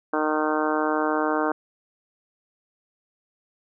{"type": "harmonic tone", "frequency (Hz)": 153.8, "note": "D#3", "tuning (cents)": -20, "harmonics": [2, 3, 4, 5, 6, 7, 8, 9, 10], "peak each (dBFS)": [-26, -28, -29, -30, -31, -31, -32, -33, -33], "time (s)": [0.13, 1.52], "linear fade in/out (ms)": 5, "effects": []}